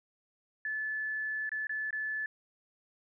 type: tone with dropouts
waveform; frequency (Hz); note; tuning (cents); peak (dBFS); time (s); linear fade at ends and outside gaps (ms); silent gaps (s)
sine; 1734; A6; -26; -32; 0.65-2.26; 2; 1.493-1.517 / 1.67-1.694 / 1.907-1.928
effects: none